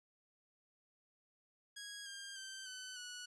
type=tone with pitch steps; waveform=10% pulse; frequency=1650 / 1603 / 1557.4 / 1513.1 / 1470 Hz; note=G#6 / G6 / G6 / F#6 / F#6; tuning=-12 / +38 / -12 / +38 / -12 cents; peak=-37 dBFS; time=1.76-3.26 s; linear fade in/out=10 ms; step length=300 ms; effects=low-pass 8000 Hz 12 dB/octave